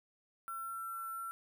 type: tone with sample-and-hold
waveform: sine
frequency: 1351 Hz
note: E6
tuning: 42 cents sharp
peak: -39 dBFS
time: 0.48-1.31 s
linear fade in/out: 0 ms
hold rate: 11025 Hz
effects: none